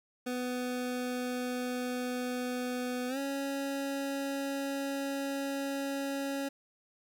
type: tone with pitch glide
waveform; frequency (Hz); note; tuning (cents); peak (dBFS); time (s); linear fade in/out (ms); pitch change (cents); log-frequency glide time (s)
25% pulse; 249.2 to 276.5; B3 to C#4; +16 to -4; -29; 0.26-6.49; 10; +180; 3.08-3.18
effects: 11-bit